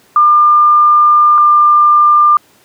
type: tone pair in turn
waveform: sine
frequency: 1200 / 1195.8 Hz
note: D6 / D6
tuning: +37 / +31 cents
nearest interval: unison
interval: 6 cents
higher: first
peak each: -4 dBFS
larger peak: neither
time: 0.16-1.38 / 1.38-2.37 s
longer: first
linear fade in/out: 2 ms
effects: pink hiss -48 dBFS RMS until 2.64 s + high-pass 150 Hz 12 dB/octave